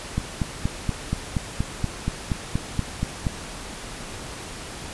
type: click train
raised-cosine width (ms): 5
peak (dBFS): -10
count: 14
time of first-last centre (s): 0.18-3.268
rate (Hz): 4.21
effects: pink hiss -36 dBFS RMS until 4.93 s + resampled to 24000 Hz